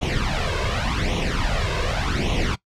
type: noise with flanger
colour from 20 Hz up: pink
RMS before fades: -22 dBFS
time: 0.01-2.56 s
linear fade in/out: 20 ms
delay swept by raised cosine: 0.31 to 1.91 ms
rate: 0.87 Hz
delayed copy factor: +0.75
effects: noise-tail reverb RT60 0.1 s tail -19 dB re dry + low-pass 4000 Hz 12 dB/octave